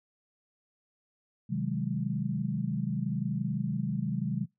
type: chord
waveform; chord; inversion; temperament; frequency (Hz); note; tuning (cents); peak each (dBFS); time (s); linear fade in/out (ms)
sine; Ab dominant seventh; first; just; 129.78 / 155.74 / 186.89 / 207.7; C3 / Eb3 / Gb3 / Ab3; -14 / +2 / +18 / 0; -34; 1.49-4.46; 20
effects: noise-tail reverb RT60 0.2 s tail -25 dB re dry